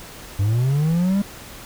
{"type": "linear sweep", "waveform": "triangle", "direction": "up", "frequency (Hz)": [95.4, 203.9], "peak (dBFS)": -14, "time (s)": [0.39, 1.22], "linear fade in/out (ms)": 5, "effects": ["pink hiss -39 dBFS RMS until 1.65 s"]}